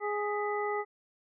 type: harmonic tone with a mistuned harmonic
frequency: 415.3 Hz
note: G#4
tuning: in tune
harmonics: 1 / 2 / 3 / 5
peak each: -32 / -35 / -37 / -39 dBFS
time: 0-0.85 s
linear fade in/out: 50 ms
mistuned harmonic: 5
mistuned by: -73 cents
effects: none